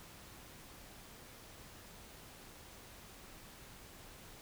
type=silence; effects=pink hiss -55 dBFS RMS until 4.41 s